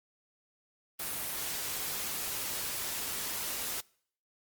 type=noise; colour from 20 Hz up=white; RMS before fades=-36 dBFS; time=0.99-3.81 s; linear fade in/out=10 ms; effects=noise-tail reverb RT60 0.6 s tail -25 dB re dry + Opus 32 kbps